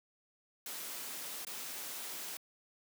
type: noise with dropouts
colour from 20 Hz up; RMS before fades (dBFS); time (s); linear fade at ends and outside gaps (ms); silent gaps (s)
white; -43; 0.66-2.37; 2; 1.449-1.468
effects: high-pass 200 Hz 12 dB/octave